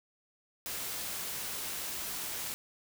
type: noise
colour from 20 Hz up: white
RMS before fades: -38 dBFS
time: 0.66-2.54 s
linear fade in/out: 0 ms
effects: none